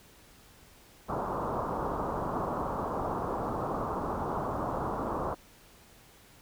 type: low-pass noise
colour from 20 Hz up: white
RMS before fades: -33 dBFS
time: 1.08-5.35 s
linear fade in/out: 20 ms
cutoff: 1200 Hz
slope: 48 dB/octave
effects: pink hiss -57 dBFS RMS until 6.41 s